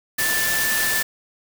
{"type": "tone in noise", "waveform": "sine", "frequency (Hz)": 1760, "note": "A6", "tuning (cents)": 0, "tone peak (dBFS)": -22, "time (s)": [0.18, 1.03], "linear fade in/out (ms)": 10, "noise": "white", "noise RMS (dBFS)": -23, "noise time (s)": [0.18, 1.03], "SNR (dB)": -2, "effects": []}